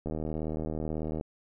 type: click train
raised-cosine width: 2 ms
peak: -21 dBFS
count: 91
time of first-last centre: 0.06-1.211 s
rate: 78.2 Hz
effects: none